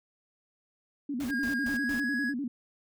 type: tone with vibrato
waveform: sine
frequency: 262.1 Hz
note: C4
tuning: 3 cents sharp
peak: -30 dBFS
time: 1.09-2.48 s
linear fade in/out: 5 ms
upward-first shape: square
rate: 10 Hz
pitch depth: 150 cents each way
type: noise bursts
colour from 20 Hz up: pink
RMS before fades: -43 dBFS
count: 4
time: 1.2-2 s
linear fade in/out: 2 ms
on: 110 ms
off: 120 ms
type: tone with pitch glide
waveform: triangle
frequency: 1625 to 1669.7 Hz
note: G#6 to G#6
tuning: -38 to +9 cents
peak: -28 dBFS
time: 1.28-2.34 s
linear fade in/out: 50 ms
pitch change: +47 cents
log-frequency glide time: 1.58-1.97 s
effects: none